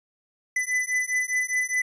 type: beating tone pair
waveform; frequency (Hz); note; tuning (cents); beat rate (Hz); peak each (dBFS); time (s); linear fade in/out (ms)
square; 2000 / 2004.9; B6 / B6; +21 / +26; 4.9; -27; 0.56-1.82; 5
effects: resampled to 22050 Hz